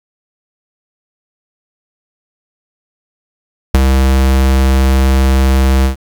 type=tone with ADSR envelope; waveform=square; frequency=66.2 Hz; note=C2; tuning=21 cents sharp; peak=-3 dBFS; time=3.74-5.96 s; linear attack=7 ms; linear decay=23 ms; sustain=-5 dB; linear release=110 ms; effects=7-bit